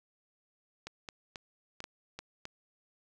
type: clicks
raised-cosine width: 0.2 ms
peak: -24 dBFS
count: 7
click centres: 0.87 / 1.088 / 1.358 / 1.804 / 1.841 / 2.19 / 2.454 s
effects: none